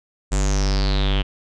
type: tone with low-pass filter sweep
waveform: square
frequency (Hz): 49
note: G1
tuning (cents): 0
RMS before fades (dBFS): -19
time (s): 0.31-1.23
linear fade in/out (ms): 20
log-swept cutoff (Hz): 7800 to 3000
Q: 7.5
effects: none